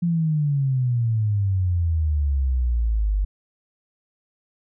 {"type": "exponential sweep", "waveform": "sine", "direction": "down", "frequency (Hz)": [174.61, 48.17], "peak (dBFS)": -18, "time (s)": [0.02, 3.25], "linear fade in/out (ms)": 10, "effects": []}